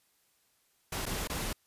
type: noise with dropouts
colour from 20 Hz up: pink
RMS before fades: -35 dBFS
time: 0.92-1.53 s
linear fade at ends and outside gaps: 5 ms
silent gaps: 1.056-1.063 / 1.275-1.297 s
effects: white hiss -71 dBFS RMS until 1.66 s + resampled to 32000 Hz